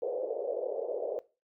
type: band-pass noise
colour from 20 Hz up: white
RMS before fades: -34 dBFS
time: 0.02-1.19 s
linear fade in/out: 0 ms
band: 430 to 580 Hz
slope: 48 dB/octave
effects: noise-tail reverb RT60 0.3 s tail -19 dB re dry